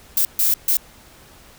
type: noise bursts at uneven times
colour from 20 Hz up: violet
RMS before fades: -17 dBFS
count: 3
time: 0.17-0.25 / 0.39-0.54 / 0.68-0.77 s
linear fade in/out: 2 ms
effects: pink hiss -47 dBFS RMS until 1.58 s